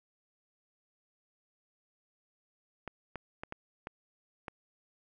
clicks, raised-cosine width 0.5 ms, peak -24 dBFS, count 6, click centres 2.877 / 3.157 / 3.435 / 3.524 / 3.871 / 4.482 s, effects none

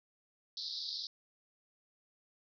pink band-pass noise, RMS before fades -41 dBFS, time 0.57-1.07 s, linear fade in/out 2 ms, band 3700 to 5200 Hz, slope 96 dB/octave, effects none

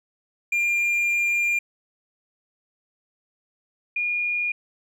triangle / sine tone pair in turn, 2398 / 2431 Hz, D7 / D#7, +36 / -41 cents, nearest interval unison, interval 23 cents, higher second, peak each -18 / -22 dBFS, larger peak first, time 0.52-1.59 / 3.96-4.52 s, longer first, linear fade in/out 5 ms, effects none

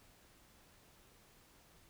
silence, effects pink hiss -65 dBFS RMS until 1.89 s

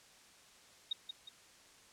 sine tone with echo, 3729 Hz, A#7, in tune, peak -32 dBFS, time 0.91-0.93 s, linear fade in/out 5 ms, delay 180 ms, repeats 2, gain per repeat -7 dB, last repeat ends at 1.29 s, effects white hiss -61 dBFS RMS until 1.92 s + low-pass 8000 Hz 12 dB/octave

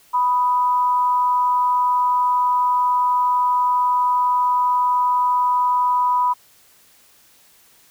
sine tone pair together, 987.8 / 1244.5 Hz, B5 / D#6, 0 / 0 cents, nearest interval major third, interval 400 cents, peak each -15 / -27 dBFS, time 0.13-6.34 s, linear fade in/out 20 ms, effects white hiss -53 dBFS RMS until 7.9 s

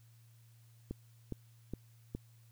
click train, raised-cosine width 3 ms, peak -26 dBFS, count 4, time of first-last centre 0.91-2.15 s, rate 2.42 Hz, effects added 115 Hz sine -59 dBFS peak until 2.51 s + white hiss -71 dBFS RMS until 2.51 s

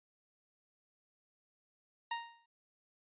sawtooth tone with exponential decay, 932.3 Hz, A#5, in tune, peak -29 dBFS, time 2.11-2.46 s, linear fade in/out 5 ms, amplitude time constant 74 ms, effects resampled to 8000 Hz

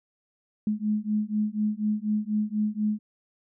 sine beating tone pair, 210 / 214.1 Hz, G#3 / A3, +19 / -47 cents, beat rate 4.1 Hz, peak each -27 dBFS, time 0.67-2.99 s, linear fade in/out 2 ms, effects none

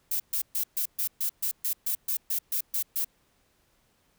violet noise bursts, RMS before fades -28 dBFS, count 14, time 0.11-3.046 s, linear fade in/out 5 ms, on 89 ms, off 130 ms, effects pink hiss -68 dBFS RMS until 4.18 s

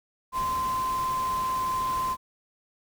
sine tone in noise, 1036 Hz, C6, 17 cents flat, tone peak -25 dBFS, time 0.32-2.17 s, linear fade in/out 50 ms, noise pink, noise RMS -39 dBFS, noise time 0.32-2.17 s, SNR +11 dB, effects none

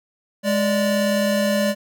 square tone pair together, 207.7 / 584.1 Hz, G#3 / D5, 0 / -10 cents, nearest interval octave + tritone, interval 1790 cents, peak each -21 dBFS, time 0.43-1.75 s, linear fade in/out 50 ms, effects none

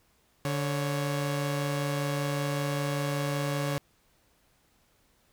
sawtooth tone pair together, 144.9 / 554.4 Hz, D3 / C#5, -23 / 0 cents, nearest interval octave + major seventh, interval 2323 cents, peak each -25 / -30 dBFS, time 0.45-3.78 s, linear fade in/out 0 ms, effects pink hiss -67 dBFS RMS until 5.32 s

